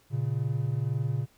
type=tone pair together; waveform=triangle; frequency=116.63 / 138.59 Hz; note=A#2 / C#3; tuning=+1 / 0 cents; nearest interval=minor third; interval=299 cents; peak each=-27 dBFS; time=0.1-1.27 s; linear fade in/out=50 ms; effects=pink hiss -63 dBFS RMS until 1.37 s